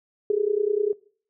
sine tone with amplitude modulation, 415.3 Hz, G#4, in tune, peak -16 dBFS, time 0.3-0.93 s, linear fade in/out 2 ms, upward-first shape sine, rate 30 Hz, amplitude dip 90%, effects noise-tail reverb RT60 0.5 s tail -22 dB re dry

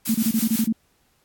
blue noise with tremolo, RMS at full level -25 dBFS, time 0.05-0.67 s, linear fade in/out 10 ms, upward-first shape triangle, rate 6.2 Hz, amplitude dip 70%
sine tone bursts, 223.7 Hz, A3, 29 cents sharp, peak -17 dBFS, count 8, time 0.09-0.726 s, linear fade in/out 5 ms, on 55 ms, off 28 ms
effects pink hiss -64 dBFS RMS until 1.24 s + AAC 64 kbps

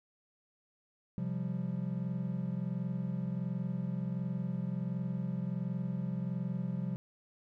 triangle chord, C suspended fourth, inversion none, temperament equal, 130.81 / 174.61 / 196 Hz, C3 / F3 / G3, 0 / 0 / 0 cents, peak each -36 / -34 / -37 dBFS, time 1.18-6.96 s, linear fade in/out 0 ms, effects none

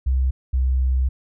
sine tone pair in turn, 65 / 64.51 Hz, C2 / C2, -11 / -24 cents, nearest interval unison, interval 13 cents, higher first, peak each -16 dBFS, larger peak neither, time 0.06-0.31 / 0.53-1.09 s, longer second, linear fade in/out 10 ms, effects none

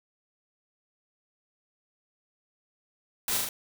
white noise with echo, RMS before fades -29 dBFS, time 3.28-3.37 s, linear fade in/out 2 ms, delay 40 ms, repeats 3, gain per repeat -2 dB, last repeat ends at 3.49 s, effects none

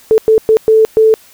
sine tone bursts at uneven times, 440 Hz, A4, in tune, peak -4 dBFS, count 5, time 0.11-0.18 / 0.28-0.38 / 0.49-0.57 / 0.68-0.85 / 0.97-1.14 s, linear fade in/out 0 ms, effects white hiss -43 dBFS RMS until 1.33 s

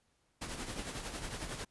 pink noise with tremolo, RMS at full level -39 dBFS, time 0.41-1.65 s, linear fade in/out 10 ms, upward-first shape triangle, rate 11 Hz, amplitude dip 60%, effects pink hiss -75 dBFS RMS until 1.7 s + resampled to 24000 Hz

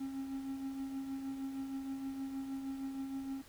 triangle tone with tremolo, 269.8 Hz, C#4, 47 cents flat, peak -34 dBFS, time 0-3.42 s, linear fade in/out 10 ms, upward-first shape triangle, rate 6.4 Hz, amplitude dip 50%, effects pink hiss -59 dBFS RMS until 3.48 s

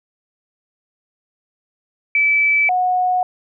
sine tone pair in turn, 2308 / 731 Hz, D7 / F#5, -31 / -21 cents, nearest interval octave + minor sixth, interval 1990 cents, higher first, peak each -12 / -14 dBFS, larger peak first, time 2.15-2.69 / 2.69-3.23 s, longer neither, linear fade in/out 2 ms, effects none

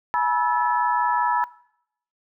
sine tone cluster, 848 / 973 / 1313 / 1725 Hz, G#5 / B5 / E6 / A6, +36 / -26 / -7 / -35 cents, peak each -27 / -21 / -27 / -29 dBFS, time 0.14-1.44 s, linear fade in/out 0 ms, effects noise-tail reverb RT60 0.7 s tail -20 dB re dry

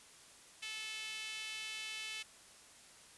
sawtooth tone with high-pass filter, 435.9 Hz, A4, 16 cents flat, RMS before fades -44 dBFS, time 0.62-2.23 s, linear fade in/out 10 ms, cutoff 2700 Hz, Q 2.7, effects white hiss -59 dBFS RMS until 3.17 s + resampled to 24000 Hz

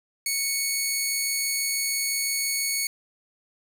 10% pulse tone, 2217 Hz, C#7, in tune, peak -15 dBFS, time 0.26-2.87 s, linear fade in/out 2 ms, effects none

